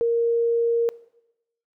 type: tone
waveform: sine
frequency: 466.2 Hz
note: A#4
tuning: in tune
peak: -18 dBFS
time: 0.01-0.89 s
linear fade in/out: 0 ms
effects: noise-tail reverb RT60 0.9 s tail -21 dB re dry